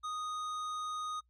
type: tone with hard clipping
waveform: sine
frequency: 1242 Hz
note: D#6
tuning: 3 cents flat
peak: -38 dBFS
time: 0.03-1.21 s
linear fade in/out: 20 ms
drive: 11 dB
effects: noise-tail reverb RT60 0.1 s tail -23 dB re dry + added 60 Hz sine -69 dBFS peak until 1.29 s